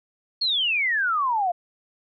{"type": "exponential sweep", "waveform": "sine", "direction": "down", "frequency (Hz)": [4396, 681], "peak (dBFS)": -20, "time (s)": [0.41, 1.52], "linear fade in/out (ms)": 10, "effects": []}